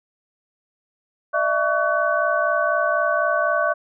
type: tone cluster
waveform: sine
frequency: 603 / 667 / 1131 / 1503 Hz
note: D5 / E5 / C#6 / F#6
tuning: +46 / +20 / +34 / +27 cents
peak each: -23 dBFS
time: 1.33-3.74 s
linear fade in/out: 20 ms
effects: none